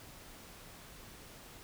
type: silence
effects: pink hiss -53 dBFS RMS until 1.63 s